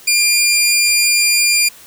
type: tone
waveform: 15% pulse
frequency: 2401 Hz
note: D7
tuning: 38 cents sharp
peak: -4 dBFS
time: 0.07-1.69 s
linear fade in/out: 10 ms
effects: white hiss -41 dBFS RMS until 1.86 s